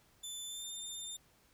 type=tone with pitch glide; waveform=20% pulse; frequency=3520 to 3604 Hz; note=A7 to A7; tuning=0 to +41 cents; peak=-36 dBFS; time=0.23-1.17 s; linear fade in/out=10 ms; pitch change=+41 cents; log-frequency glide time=0.47-0.66 s; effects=pink hiss -68 dBFS RMS until 1.53 s